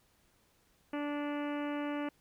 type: harmonic tone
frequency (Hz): 291.7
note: D4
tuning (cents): -12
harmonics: 1 / 2 / 3 / 4 / 5 / 6 / 7 / 8 / 9 / 10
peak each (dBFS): -35 / -41 / -45 / -47 / -49 / -51 / -52 / -53 / -54 / -55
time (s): 0.93-2.09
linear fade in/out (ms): 5
effects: pink hiss -70 dBFS RMS until 2.2 s